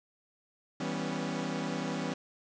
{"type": "chord", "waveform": "sawtooth", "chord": "C# half-diminished seventh", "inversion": "first", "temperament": "equal with one note detuned", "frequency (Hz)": [162.64, 196, 246.9, 277.2], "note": ["E3", "G3", "B3", "C#4"], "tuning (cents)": [-23, 0, 0, 0], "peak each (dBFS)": -34, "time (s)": [0.8, 2.14], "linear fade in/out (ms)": 5, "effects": ["resampled to 16000 Hz", "9-bit"]}